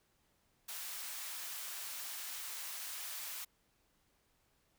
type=high-pass noise; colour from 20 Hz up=white; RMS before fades=-44 dBFS; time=0.68-3.45 s; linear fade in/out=10 ms; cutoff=870 Hz; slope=12 dB/octave; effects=pink hiss -75 dBFS RMS until 4.78 s